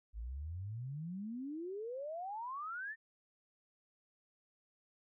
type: exponential sweep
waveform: sine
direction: up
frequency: 51.4 to 1841 Hz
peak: -40 dBFS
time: 0.13-2.96 s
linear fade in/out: 50 ms
effects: none